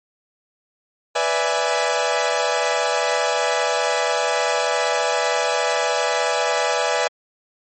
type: chord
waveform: sawtooth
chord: E dominant seventh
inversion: second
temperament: equal with one note detuned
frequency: 493.9 / 584.3 / 659.3 / 830.6 Hz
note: B4 / D5 / E5 / G#5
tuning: 0 / -9 / 0 / 0 cents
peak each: -20 dBFS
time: 1.15-7.08 s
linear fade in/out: 10 ms
effects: MP3 32 kbps